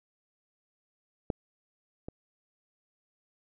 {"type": "clicks", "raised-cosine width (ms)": 2, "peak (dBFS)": [-15, -25], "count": 2, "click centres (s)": [1.302, 2.085], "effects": []}